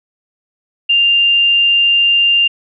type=tone; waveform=sine; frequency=2794 Hz; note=F7; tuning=in tune; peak=-8 dBFS; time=0.89-2.48 s; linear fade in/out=10 ms; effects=none